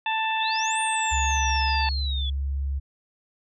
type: harmonic tone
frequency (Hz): 884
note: A5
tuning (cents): +8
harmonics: 1 / 2 / 3 / 4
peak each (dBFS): -25 / -31 / -29 / -33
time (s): 0.06-1.89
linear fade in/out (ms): 2
type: exponential two-way sweep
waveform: sine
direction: up then down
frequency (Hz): 3361 to 8940 to 3361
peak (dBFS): -30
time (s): 0.4-2.3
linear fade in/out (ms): 5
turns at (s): 0.8
type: tone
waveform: sine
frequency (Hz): 69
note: C#2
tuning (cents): -7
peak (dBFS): -24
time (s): 1.11-2.8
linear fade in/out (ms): 20
effects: none